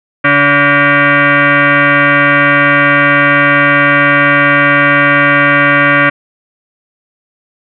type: tone with frequency modulation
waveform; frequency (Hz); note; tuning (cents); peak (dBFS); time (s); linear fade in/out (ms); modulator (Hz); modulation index
sine; 142.8; D3; -48; -5; 0.24-6.1; 10; 430; 4.9
effects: none